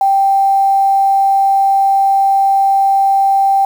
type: tone with quantisation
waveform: sine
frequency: 784 Hz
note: G5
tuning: in tune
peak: -8 dBFS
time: 0.01-3.65 s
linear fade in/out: 2 ms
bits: 6
effects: none